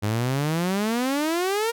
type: exponential sweep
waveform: sawtooth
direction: up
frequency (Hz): 100.9 to 473.9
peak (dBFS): -18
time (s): 0.02-1.72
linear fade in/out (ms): 20
effects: none